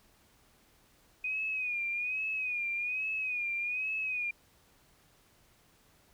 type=tone with vibrato; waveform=sine; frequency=2482 Hz; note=D#7; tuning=5 cents flat; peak=-31 dBFS; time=1.24-4.31 s; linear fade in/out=5 ms; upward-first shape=sine; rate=1.2 Hz; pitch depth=76 cents each way; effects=pink hiss -65 dBFS RMS until 6.13 s